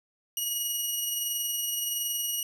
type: tone with amplitude modulation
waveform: 10% pulse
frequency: 2900 Hz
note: F#7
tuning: 35 cents flat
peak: -19 dBFS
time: 0.37-2.43 s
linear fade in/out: 2 ms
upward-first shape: sine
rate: 21.4 Hz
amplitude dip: 30%
effects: none